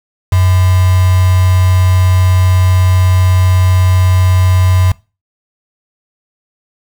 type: tone with quantisation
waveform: sine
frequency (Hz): 92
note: F#2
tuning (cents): -9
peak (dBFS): -6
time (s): 0.32-4.92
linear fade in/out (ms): 5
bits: 3
effects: noise-tail reverb RT60 0.3 s tail -22 dB re dry